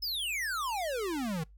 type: exponential sweep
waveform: square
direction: down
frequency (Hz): 5274 to 148.9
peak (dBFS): -32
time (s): 0.02-1.44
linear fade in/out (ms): 10
effects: noise-tail reverb RT60 0.2 s tail -25 dB re dry + added 50 Hz sine -52 dBFS peak until 1.57 s